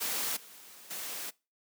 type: noise with level steps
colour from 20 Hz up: white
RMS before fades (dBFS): -33 / -52 / -39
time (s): 0-1.31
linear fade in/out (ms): 20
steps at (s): 0.36 / 0.9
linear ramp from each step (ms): 10
effects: noise-tail reverb RT60 0.3 s tail -24 dB re dry + high-pass 200 Hz 12 dB/octave